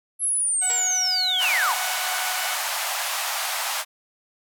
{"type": "linear sweep", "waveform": "sine", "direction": "down", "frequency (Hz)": [11220, 659.3], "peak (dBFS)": -20, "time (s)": [0.19, 1.76], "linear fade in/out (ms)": 50}
{"type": "tone", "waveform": "15% pulse", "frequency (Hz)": 740, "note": "F#5", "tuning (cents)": 0, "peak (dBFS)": -23, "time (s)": [0.61, 2.56], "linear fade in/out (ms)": 20}
{"type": "tone with exponential decay", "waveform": "5% pulse", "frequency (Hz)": 473.4, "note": "A#4", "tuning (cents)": 27, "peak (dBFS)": -19, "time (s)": [0.7, 1.21], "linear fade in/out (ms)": 0, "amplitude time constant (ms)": 110}
{"type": "band-pass noise", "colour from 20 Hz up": "pink", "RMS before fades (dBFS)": -27, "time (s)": [1.38, 3.85], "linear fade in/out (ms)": 50, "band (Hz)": [660, 16000], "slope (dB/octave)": 48}
{"effects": []}